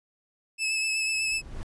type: tone with vibrato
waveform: sawtooth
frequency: 2606 Hz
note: E7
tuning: 20 cents flat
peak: -22 dBFS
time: 0.58-1.42 s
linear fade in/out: 50 ms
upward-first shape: sine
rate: 8.1 Hz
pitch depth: 21 cents each way
type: noise with exponential growth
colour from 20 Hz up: brown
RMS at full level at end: -33 dBFS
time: 0.89-1.63 s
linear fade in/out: 0 ms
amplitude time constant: 160 ms
effects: resampled to 24000 Hz